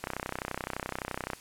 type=click train; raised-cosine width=0.5 ms; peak=-17 dBFS; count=42; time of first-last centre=0.04-1.333 s; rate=31.7 Hz; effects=white hiss -51 dBFS RMS until 1.4 s + low-pass 11000 Hz 12 dB/octave